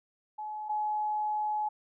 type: tone pair in turn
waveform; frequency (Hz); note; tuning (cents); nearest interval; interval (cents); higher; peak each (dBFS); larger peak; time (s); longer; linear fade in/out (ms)
sine; 852 / 847.9; G#5 / G#5; +44 / +36; unison; 8; first; -35 / -28; second; 0.38-0.69 / 0.69-1.69; second; 10
effects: none